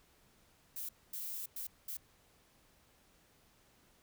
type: noise bursts at uneven times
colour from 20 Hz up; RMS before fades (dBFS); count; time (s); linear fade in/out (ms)
violet; -42; 4; 0.76-0.89 / 1.13-1.46 / 1.56-1.67 / 1.88-1.97; 5
effects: pink hiss -68 dBFS RMS until 4.02 s